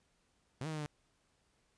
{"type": "linear two-way sweep", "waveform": "sawtooth", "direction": "up then down", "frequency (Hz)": [119.4, 160.3, 146.5], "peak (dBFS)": -34, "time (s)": [0.61, 0.86], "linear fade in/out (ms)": 0, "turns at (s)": 0.67, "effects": ["pink hiss -75 dBFS RMS until 1.77 s", "resampled to 22050 Hz"]}